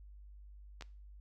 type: clicks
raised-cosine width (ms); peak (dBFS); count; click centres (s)
0.2; -29; 2; 0.81 / 0.823
effects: noise-tail reverb RT60 0.4 s tail -21 dB re dry + added 50 Hz sine -51 dBFS peak until 1.2 s